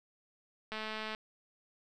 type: click train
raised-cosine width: 0.3 ms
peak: -24 dBFS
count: 94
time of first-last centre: 0.72-1.149 s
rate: 217 Hz
effects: none